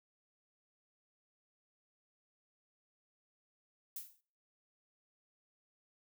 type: noise with exponential decay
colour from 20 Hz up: violet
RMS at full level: -40 dBFS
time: 3.96-4.21 s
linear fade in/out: 5 ms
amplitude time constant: 54 ms
effects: noise-tail reverb RT60 0.5 s tail -25 dB re dry